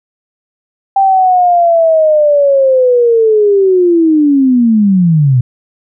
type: linear sweep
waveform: sine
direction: down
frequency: 788 to 119.6 Hz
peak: -5 dBFS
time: 0.96-5.41 s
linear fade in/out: 5 ms
effects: none